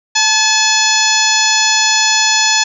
harmonic tone with a mistuned harmonic, 858 Hz, A5, 44 cents flat, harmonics 1 / 2 / 3 / 4 / 5 / 6 / 7 / 8, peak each -18 / -18 / -18 / -18 / -18 / -18 / -18 / -18 dBFS, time 0.15-2.64 s, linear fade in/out 10 ms, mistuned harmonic 1, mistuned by +44 cents, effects none

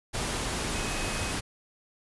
sine tone in noise, 2537 Hz, D#7, 33 cents sharp, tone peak -40 dBFS, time 0.73-1.33 s, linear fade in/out 20 ms, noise pink, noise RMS -31 dBFS, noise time 0.13-1.41 s, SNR -12 dB, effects resampled to 24000 Hz

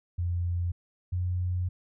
sine tone pair in turn, 87.31 / 89.97 Hz, F2 / F#2, 0 / -48 cents, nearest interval minor second, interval 52 cents, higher second, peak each -26 dBFS, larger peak neither, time 0.18-0.72 / 1.12-1.69 s, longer second, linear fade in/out 10 ms, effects none

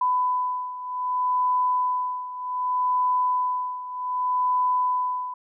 sine beating tone pair, 1000 / 1000.65 Hz, B5 / B5, +21 / +22 cents, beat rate 0.65 Hz, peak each -23 / -27 dBFS, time 0.01-5.34 s, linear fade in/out 5 ms, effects none

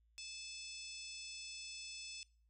harmonic tone, 870 Hz, A5, 20 cents flat, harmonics 3 / 4 / 5 / 6 / 7 / 8 / 9 / 10, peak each -52 / -56 / -59 / -51 / -58 / -62 / -56 / -63 dBFS, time 0.18-2.23 s, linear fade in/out 0 ms, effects noise-tail reverb RT60 0.4 s tail -21 dB re dry + added 56 Hz sine -70 dBFS peak until 2.49 s

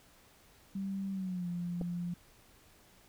sine tone with pitch glide, 194.7 to 174.46 Hz, G3 to F3, -12 to -2 cents, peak -34 dBFS, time 0.75-2.14 s, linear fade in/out 5 ms, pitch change -190 cents, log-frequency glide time 1.11-1.48 s
clicks, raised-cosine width 2 ms, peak -28 dBFS, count 2, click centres 1.812 / 1.816 s
effects pink hiss -62 dBFS RMS until 3.08 s

